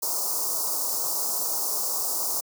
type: band-stop noise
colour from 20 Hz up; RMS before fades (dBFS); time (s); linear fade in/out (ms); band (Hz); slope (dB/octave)
white; -27; 0.02-2.41; 10; 1200 to 4800; 48
effects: high-pass 400 Hz 12 dB/octave